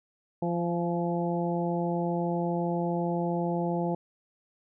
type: harmonic tone with a mistuned harmonic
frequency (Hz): 172.5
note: F3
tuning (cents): -21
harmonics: 1 / 2 / 3 / 4 / 5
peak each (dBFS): -29 / -32 / -34 / -35 / -36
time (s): 0.42-3.95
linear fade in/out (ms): 5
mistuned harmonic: 5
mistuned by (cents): -16
effects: none